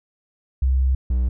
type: tone pair in turn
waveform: sine / triangle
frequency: 65.41 / 62.17 Hz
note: C2 / B1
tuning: 0 / +12 cents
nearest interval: minor second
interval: 88 cents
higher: first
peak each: -15 dBFS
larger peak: neither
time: 0.62-0.95 / 1.1-1.29 s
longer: first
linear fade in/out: 5 ms
effects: none